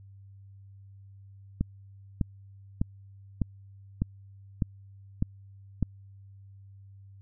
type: click train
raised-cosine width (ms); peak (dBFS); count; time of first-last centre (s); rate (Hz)
5; -13; 8; 1.61-5.827; 1.66
effects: added 98 Hz sine -48 dBFS peak until 7.21 s